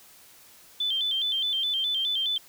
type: tone with vibrato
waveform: sine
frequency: 3322 Hz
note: G#7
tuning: in tune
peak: -24 dBFS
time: 0.8-2.38 s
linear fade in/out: 5 ms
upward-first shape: square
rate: 4.8 Hz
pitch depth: 89 cents each way
effects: white hiss -53 dBFS RMS until 2.48 s